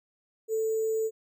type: tone with sample-and-hold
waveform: sine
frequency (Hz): 441.8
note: A4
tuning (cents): +7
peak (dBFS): -25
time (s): 0.48-1.11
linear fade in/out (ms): 50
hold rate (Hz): 7350
effects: none